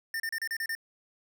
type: tone bursts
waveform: square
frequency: 1806 Hz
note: A6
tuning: 45 cents sharp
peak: -31 dBFS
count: 7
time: 0.14-0.751 s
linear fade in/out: 2 ms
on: 59 ms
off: 33 ms
effects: none